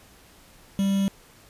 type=tone with quantisation; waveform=triangle; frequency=196.1 Hz; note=G3; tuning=1 cent sharp; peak=-18 dBFS; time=0.79-1.08 s; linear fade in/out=0 ms; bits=6; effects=pink hiss -53 dBFS RMS until 1.49 s + resampled to 32000 Hz